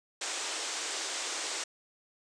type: band-pass noise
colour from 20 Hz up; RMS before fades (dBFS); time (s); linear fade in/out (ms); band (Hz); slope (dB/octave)
white; -36; 0.21-1.64; 5; 300 to 8400; 48
effects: resampled to 22050 Hz